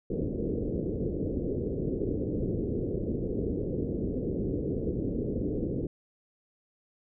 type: low-pass noise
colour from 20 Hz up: white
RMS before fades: -31 dBFS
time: 0.1-5.87 s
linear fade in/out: 5 ms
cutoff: 470 Hz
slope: 48 dB/octave
effects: none